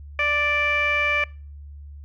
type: tone with low-pass filter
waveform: 15% pulse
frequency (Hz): 587.3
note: D5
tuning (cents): 0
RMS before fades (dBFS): -22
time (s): 0.19-1.24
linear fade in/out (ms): 2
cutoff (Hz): 2400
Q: 4.5
effects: noise-tail reverb RT60 0.4 s tail -24 dB re dry + added 72 Hz sine -37 dBFS peak until 2.04 s